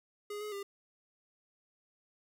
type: tone with pitch steps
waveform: square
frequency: 413.8 / 421.9 / 399.5 Hz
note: G#4 / G#4 / G4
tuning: -6 / +27 / +33 cents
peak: -39 dBFS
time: 0.3-0.63 s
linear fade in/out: 5 ms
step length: 110 ms
effects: 13-bit